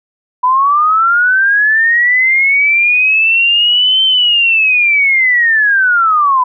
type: linear two-way sweep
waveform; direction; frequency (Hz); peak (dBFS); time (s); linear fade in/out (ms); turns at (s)
sine; up then down; 987.8 to 3110 to 987.8; -7; 0.43-6.44; 10; 4.04
effects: none